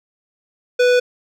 sine tone with hard clipping, 493.9 Hz, B4, in tune, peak -13 dBFS, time 0.79-1 s, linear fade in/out 10 ms, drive 17 dB, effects none

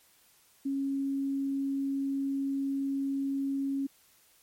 sine tone, 274.5 Hz, C#4, 17 cents flat, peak -28 dBFS, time 0.65-3.87 s, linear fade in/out 10 ms, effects white hiss -63 dBFS RMS until 4.42 s + MP3 64 kbps

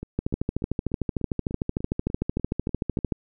two click trains, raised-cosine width 3 ms, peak -11 / -20 dBFS, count 40 / 11, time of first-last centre 0.19-3.122 / 0.03-2.989 s, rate 13.3 / 3.38 Hz, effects none

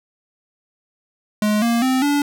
square tone with pitch steps, 210.8 / 233.9 / 259.5 / 288 Hz, G#3 / A#3 / C4 / D4, +26 / +6 / -14 / -34 cents, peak -16 dBFS, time 1.42-2.22 s, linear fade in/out 2 ms, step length 200 ms, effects none

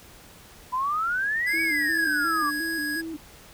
sine exponential two-way sweep, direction up then down, 987.8 to 2276 to 1130 Hz, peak -23 dBFS, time 0.72-2.51 s, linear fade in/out 20 ms, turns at 1.61 s
square tone, 1661.2 Hz, G#6, in tune, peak -28 dBFS, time 1.46-3.02 s, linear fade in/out 20 ms
sine tone with vibrato, 311.1 Hz, D#4, in tune, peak -31 dBFS, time 1.53-3.17 s, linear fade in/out 10 ms, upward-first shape square, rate 2.8 Hz, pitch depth 80 cents each way
effects pink hiss -49 dBFS RMS until 3.53 s

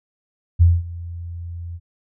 sine tone with ADSR envelope, 85.6 Hz, F2, 34 cents flat, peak -7 dBFS, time 0.59-1.8 s, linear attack 26 ms, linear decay 210 ms, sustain -21 dB, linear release 48 ms, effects none

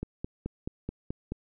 click train, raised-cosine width 3 ms, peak -20 dBFS, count 7, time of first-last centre 0.03-1.32 s, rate 4.65 Hz, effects none

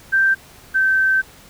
sine tone pair in turn, 1568 / 1548.2 Hz, G6 / G6, 0 / -22 cents, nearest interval unison, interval 22 cents, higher first, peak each -12 / -13 dBFS, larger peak first, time 0.12-0.35 / 0.74-1.22 s, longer second, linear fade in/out 20 ms, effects pink hiss -45 dBFS RMS until 1.49 s

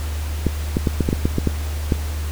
clicks, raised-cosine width 3 ms, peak -4 dBFS, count 10, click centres 0.467 / 0.769 / 0.872 / 1.007 / 1.089 / 1.129 / 1.255 / 1.384 / 1.473 / 1.922 s, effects added 75 Hz sine -22 dBFS peak until 2.31 s + pink hiss -35 dBFS RMS until 2.31 s

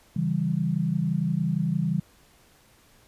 sine chord, C# diminished, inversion none, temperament equal, 138.59 / 164.81 / 196 Hz, C#3 / E3 / G3, 0 / 0 / 0 cents, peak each -29 / -25 / -28 dBFS, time 0.16-2 s, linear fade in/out 5 ms, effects pink hiss -58 dBFS RMS until 3.07 s + resampled to 32000 Hz

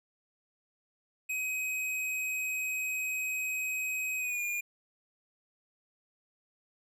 square tone with pitch glide, 2526 to 2423 Hz, D#7 to D#7, +26 to -47 cents, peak -32 dBFS, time 1.29-4.61 s, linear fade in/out 10 ms, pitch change -73 cents, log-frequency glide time 4.18-4.42 s, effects none

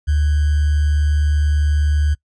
sine tone with sample-and-hold, 74.2 Hz, D2, 18 cents sharp, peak -13 dBFS, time 0.07-2.15 s, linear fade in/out 20 ms, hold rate 1575 Hz, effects noise-tail reverb RT60 0.1 s tail -23 dB re dry + resampled to 22050 Hz

